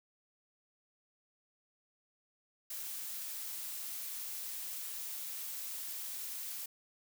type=noise; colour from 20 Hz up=blue; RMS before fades=-42 dBFS; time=2.7-6.66 s; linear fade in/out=5 ms; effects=none